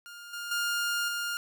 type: tone with level steps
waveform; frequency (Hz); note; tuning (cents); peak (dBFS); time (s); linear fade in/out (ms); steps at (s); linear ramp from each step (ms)
sawtooth; 1410; F6; +16; -40 / -32 / -24 / -27; 0.06-1.37; 0; 0.33 / 0.51 / 1.08; 5
effects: none